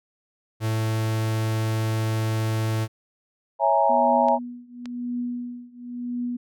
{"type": "tone", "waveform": "45% pulse", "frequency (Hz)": 110.6, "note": "A2", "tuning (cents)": 9, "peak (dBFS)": -22, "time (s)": [0.6, 2.88], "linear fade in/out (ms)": 50}
{"type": "chord", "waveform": "sine", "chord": "A# half-diminished seventh", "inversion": "first", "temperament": "equal", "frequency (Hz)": [554.4, 659.3, 830.6, 932.3], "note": ["C#5", "E5", "G#5", "A#5"], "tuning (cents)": [0, 0, 0, 0], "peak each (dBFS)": [-24, -22, -21, -22], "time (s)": [3.59, 4.39], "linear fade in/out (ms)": 50}
{"type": "tone with tremolo", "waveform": "sine", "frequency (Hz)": 243.5, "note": "B3", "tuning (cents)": -24, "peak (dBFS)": -24, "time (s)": [3.89, 6.37], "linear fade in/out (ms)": 10, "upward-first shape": "triangle", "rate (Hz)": 0.96, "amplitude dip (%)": 95}
{"type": "clicks", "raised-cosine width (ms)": 0.2, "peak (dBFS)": -22, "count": 2, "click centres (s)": [4.285, 4.857]}
{"effects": []}